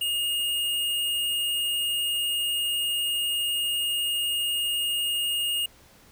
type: tone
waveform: square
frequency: 2848 Hz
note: F7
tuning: 33 cents sharp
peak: -25 dBFS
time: 0.01-5.66 s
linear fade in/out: 5 ms
effects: pink hiss -55 dBFS RMS until 6.11 s